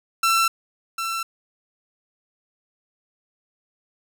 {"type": "tone with echo", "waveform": "sawtooth", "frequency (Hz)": 1343, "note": "E6", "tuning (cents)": 32, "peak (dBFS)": -13, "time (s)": [0.23, 0.48], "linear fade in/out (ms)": 5, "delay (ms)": 750, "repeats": 1, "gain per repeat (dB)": -8, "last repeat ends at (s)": 1.23, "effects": []}